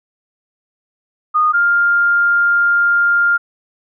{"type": "tone pair in turn", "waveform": "sine", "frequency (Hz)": [1231, 1401.7], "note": ["D#6", "F6"], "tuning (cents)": [-19, 6], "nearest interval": "major second", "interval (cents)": 225, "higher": "second", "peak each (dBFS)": -10, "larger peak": "neither", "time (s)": [[1.34, 1.53], [1.53, 3.38]], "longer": "second", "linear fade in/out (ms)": 20, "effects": []}